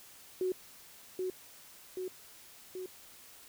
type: tone with echo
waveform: sine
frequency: 370 Hz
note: F#4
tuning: in tune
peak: -29 dBFS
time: 0.41-0.52 s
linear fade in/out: 2 ms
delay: 780 ms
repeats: 3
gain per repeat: -3 dB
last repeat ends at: 2.86 s
effects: white hiss -55 dBFS RMS until 3.48 s